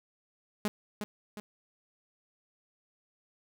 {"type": "tone with echo", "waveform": "sawtooth", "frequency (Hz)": 209.3, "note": "G#3", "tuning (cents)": 14, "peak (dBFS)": -24, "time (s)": [0.65, 0.68], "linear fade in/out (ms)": 0, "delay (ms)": 360, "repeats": 2, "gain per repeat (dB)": -6, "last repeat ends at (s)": 1.4, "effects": []}